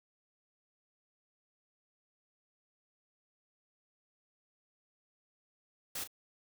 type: noise with echo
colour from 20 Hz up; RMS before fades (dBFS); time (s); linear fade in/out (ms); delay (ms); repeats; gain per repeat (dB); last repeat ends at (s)
white; -39; 5.95-6.04; 5; 35; 1; -10; 6.075
effects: none